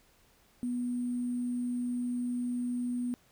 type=tone with sample-and-hold; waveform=sine; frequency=244.9 Hz; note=B3; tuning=14 cents flat; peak=-30 dBFS; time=0.63-3.14 s; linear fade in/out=0 ms; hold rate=8820 Hz; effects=pink hiss -65 dBFS RMS until 3.31 s